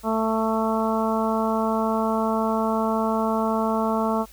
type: harmonic tone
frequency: 221.8 Hz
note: A3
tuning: 14 cents sharp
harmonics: 1 / 2 / 3 / 4 / 5 / 6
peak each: -24 / -28 / -27 / -28 / -29 / -33 dBFS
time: 0.03-4.26 s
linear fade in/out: 50 ms
effects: added 50 Hz sine -48 dBFS peak until 4.32 s + white hiss -51 dBFS RMS until 4.32 s